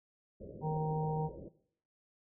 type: low-pass noise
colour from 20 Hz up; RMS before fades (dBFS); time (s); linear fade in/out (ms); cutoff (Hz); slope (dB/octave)
white; -48; 0.4-1.49; 10; 590; 96
type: harmonic tone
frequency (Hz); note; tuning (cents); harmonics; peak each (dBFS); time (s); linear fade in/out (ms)
155.56; D#3; 0; 1 / 3 / 5 / 6; -33 / -38 / -40 / -42; 0.61-1.3; 50
effects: noise-tail reverb RT60 0.6 s tail -17 dB re dry